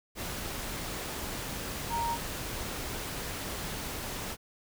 sine tone in noise, 932.3 Hz, A#5, in tune, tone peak -29 dBFS, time 1.89-2.18 s, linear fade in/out 50 ms, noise pink, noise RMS -37 dBFS, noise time 0.15-4.37 s, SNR +5 dB, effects none

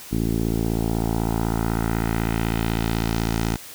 10% pulse tone with low-pass filter sweep, 56 Hz, A1, 31 cents sharp, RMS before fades -23 dBFS, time 0.11-3.57 s, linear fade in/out 20 ms, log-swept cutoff 310 to 8200 Hz, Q 1.3, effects white hiss -40 dBFS RMS until 3.74 s

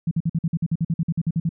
sine tone bursts, 164.81 Hz, E3, in tune, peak -18 dBFS, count 16, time 0.07-1.492 s, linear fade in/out 5 ms, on 42 ms, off 50 ms, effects none

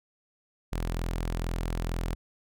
sawtooth tone, 42.18 Hz, E1, 41 cents sharp, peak -25 dBFS, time 0.72-2.15 s, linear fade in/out 10 ms, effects none

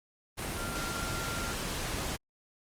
sine tone in noise, 1386 Hz, F6, 14 cents flat, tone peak -39 dBFS, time 0.56-1.54 s, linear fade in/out 20 ms, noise pink, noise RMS -35 dBFS, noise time 0.37-2.17 s, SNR -7 dB, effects low-pass 12000 Hz 12 dB/octave + Opus 32 kbps

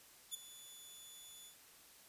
15% pulse tone with ADSR envelope, 3470 Hz, A7, 25 cents flat, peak -31 dBFS, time 0.31-1.56 s, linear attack 33 ms, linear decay 10 ms, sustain -16 dB, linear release 98 ms, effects white hiss -62 dBFS RMS until 2.08 s + resampled to 32000 Hz

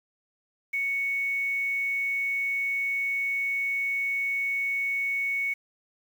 sine tone with quantisation, 2220 Hz, C#7, 2 cents sharp, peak -25 dBFS, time 0.73-5.54 s, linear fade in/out 10 ms, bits 8, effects none

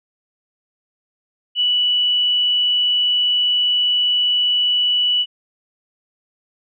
sine tone, 2955 Hz, F#7, 3 cents flat, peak -14 dBFS, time 1.55-5.26 s, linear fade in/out 50 ms, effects none

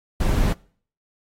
brown noise, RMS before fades -19 dBFS, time 0.2-0.53 s, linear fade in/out 5 ms, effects noise-tail reverb RT60 0.5 s tail -23 dB re dry + AAC 48 kbps

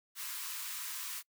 white high-pass noise, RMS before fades -41 dBFS, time 0.15-1.23 s, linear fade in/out 50 ms, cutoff 930 Hz, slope 96 dB/octave, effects noise-tail reverb RT60 0.1 s tail -24 dB re dry

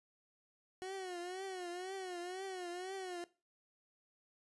30% pulse tone with vibrato, 367.1 Hz, F#4, 14 cents flat, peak -39 dBFS, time 0.82-3.24 s, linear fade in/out 0 ms, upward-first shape triangle, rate 2 Hz, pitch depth 110 cents each way, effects noise-tail reverb RT60 0.3 s tail -18 dB re dry + resampled to 24000 Hz

